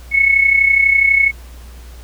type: tone with amplitude modulation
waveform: sine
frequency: 2200 Hz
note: C#7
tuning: 14 cents flat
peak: -6 dBFS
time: 0.11-1.32 s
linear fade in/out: 50 ms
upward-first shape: sine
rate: 32.1 Hz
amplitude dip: 65%
effects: added 60 Hz sine -33 dBFS peak until 2.03 s + pink hiss -44 dBFS RMS until 2.03 s

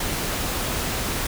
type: noise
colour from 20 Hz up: pink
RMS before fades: -26 dBFS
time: 0-1.27 s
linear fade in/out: 5 ms
effects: none

